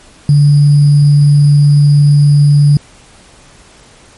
sine tone with sample-and-hold, 145.3 Hz, D3, 18 cents flat, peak -3 dBFS, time 0.29-2.77 s, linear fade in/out 2 ms, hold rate 4900 Hz, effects pink hiss -41 dBFS RMS until 4.17 s + MP3 48 kbps

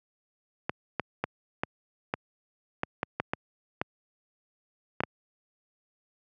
clicks, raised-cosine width 0.5 ms, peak -12 dBFS, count 12, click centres 0.695 / 0.997 / 1.24 / 1.635 / 2.139 / 2.834 / 3.031 / 3.2 / 3.335 / 3.815 / 5.005 / 5.036 s, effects high-pass 100 Hz 12 dB/octave

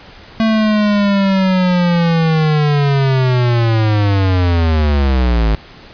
square linear sweep, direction down, 223.9 to 51.91 Hz, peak -11 dBFS, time 0.4-5.55 s, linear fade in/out 0 ms, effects pink hiss -38 dBFS RMS until 5.93 s + resampled to 11025 Hz

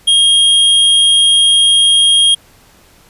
square tone, 3247 Hz, G#7, 40 cents flat, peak -7 dBFS, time 0.07-2.35 s, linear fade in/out 10 ms, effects pink hiss -46 dBFS RMS until 3.09 s + resampled to 32000 Hz

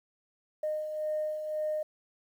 sine beating tone pair, 612 / 613.9 Hz, D#5 / D#5, -29 / -23 cents, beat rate 1.9 Hz, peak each -39 / -30 dBFS, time 0.63-1.83 s, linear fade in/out 5 ms, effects tanh soft clip ceiling -24 dBFS + 10-bit

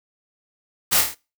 white noise with echo, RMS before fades -18 dBFS, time 0.91-1.02 s, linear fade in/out 20 ms, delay 26 ms, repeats 5, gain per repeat -4 dB, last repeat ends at 1.15 s, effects noise-tail reverb RT60 0.3 s tail -23 dB re dry

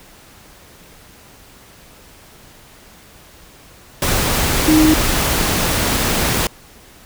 sine tone in noise, 311.1 Hz, D#4, in tune, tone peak -9 dBFS, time 4.68-4.94 s, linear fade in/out 2 ms, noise pink, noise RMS -17 dBFS, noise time 4.02-6.47 s, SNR +5 dB, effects pink hiss -44 dBFS RMS until 7.05 s

